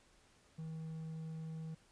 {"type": "tone", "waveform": "triangle", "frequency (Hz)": 160, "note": "D#3", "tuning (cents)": 49, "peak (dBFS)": -40, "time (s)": [0.58, 1.75], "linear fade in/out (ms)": 10, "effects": ["pink hiss -68 dBFS RMS until 1.91 s", "resampled to 22050 Hz"]}